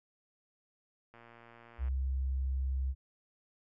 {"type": "click train", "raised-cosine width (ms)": 0.5, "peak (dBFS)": -40, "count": 88, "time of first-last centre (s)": [1.14, 1.884], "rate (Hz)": 117}
{"type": "tone", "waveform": "sine", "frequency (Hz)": 66.1, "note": "C2", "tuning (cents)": 18, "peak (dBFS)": -30, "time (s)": [1.78, 2.95], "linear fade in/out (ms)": 50}
{"effects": []}